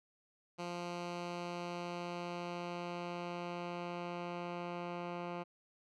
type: tone with low-pass filter sweep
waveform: 10% pulse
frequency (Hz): 174.61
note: F3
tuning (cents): 0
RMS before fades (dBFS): -42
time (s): 0.58-5.44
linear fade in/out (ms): 20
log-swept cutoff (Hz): 5600 to 2300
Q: 0.87
effects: none